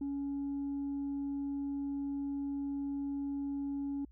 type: tone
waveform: sine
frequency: 280.4 Hz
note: C#4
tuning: 20 cents sharp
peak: -32 dBFS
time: 0.01-4.05 s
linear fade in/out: 5 ms
effects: tanh soft clip ceiling -32 dBFS + added 60 Hz sine -55 dBFS peak until 4.11 s